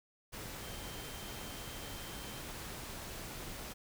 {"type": "tone in noise", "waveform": "sine", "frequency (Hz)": 3136, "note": "G7", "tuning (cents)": 0, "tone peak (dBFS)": -54, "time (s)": [0.61, 2.41], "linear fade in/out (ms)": 20, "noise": "pink", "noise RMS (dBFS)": -45, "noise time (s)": [0.32, 3.74], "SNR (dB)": -12, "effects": []}